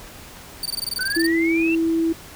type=click train; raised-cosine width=0.2 ms; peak=-26 dBFS; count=4; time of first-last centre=0.07-0.971 s; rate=3.33 Hz
type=tone bursts; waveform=sawtooth; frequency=4596 Hz; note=D8; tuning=38 cents flat; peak=-20 dBFS; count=14; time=0.63-1.267 s; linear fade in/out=2 ms; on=26 ms; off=21 ms
type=exponential sweep; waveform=sine; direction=up; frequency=1480 to 2740 Hz; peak=-23 dBFS; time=0.99-1.75 s; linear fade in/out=2 ms
type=tone with pitch glide; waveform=sine; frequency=330 to 328.1 Hz; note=E4 to E4; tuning=+2 to -8 cents; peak=-17 dBFS; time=1.16-2.13 s; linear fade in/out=10 ms; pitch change=-10 cents; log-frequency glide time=1.39-1.7 s
effects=pink hiss -41 dBFS RMS until 2.35 s